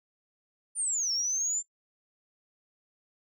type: linear two-way sweep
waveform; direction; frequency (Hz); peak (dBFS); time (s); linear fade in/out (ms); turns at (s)
sine; down then up; 9330 to 5370 to 7280; -26; 0.75-1.63; 50; 1.12
effects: noise-tail reverb RT60 0.1 s tail -22 dB re dry + tanh soft clip ceiling -22 dBFS